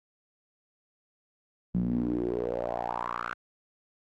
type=tone with band-pass filter sweep; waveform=sawtooth; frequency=59.5 Hz; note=A#1; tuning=36 cents sharp; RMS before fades=-31 dBFS; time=1.74-3.34 s; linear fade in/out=10 ms; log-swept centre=180 to 1500 Hz; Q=5.9; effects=AAC 32 kbps